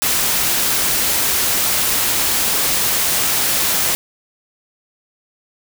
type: noise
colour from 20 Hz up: white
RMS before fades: -17 dBFS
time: 0.02-3.95 s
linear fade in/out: 0 ms
effects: none